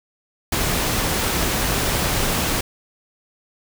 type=noise; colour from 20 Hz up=pink; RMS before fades=-21 dBFS; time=0.52-2.61 s; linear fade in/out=5 ms; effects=none